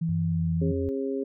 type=tone; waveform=sine; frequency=165 Hz; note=E3; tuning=2 cents sharp; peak=-24 dBFS; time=0.01-0.72 s; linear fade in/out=10 ms
type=tone with pitch glide; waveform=sine; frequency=96.6 to 87.06 Hz; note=G2 to F2; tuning=-25 to -5 cents; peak=-29 dBFS; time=0.09-0.89 s; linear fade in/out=0 ms; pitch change=-180 cents; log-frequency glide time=0.23-0.46 s
type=harmonic tone; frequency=135.4 Hz; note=C#3; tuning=40 cents flat; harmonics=2 / 3 / 4; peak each=-30 / -29 / -37 dBFS; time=0.61-1.24 s; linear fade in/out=10 ms
effects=none